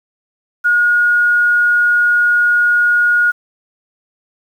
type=tone; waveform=sine; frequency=1440 Hz; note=F#6; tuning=47 cents flat; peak=-9 dBFS; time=0.64-3.32 s; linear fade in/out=20 ms; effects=7-bit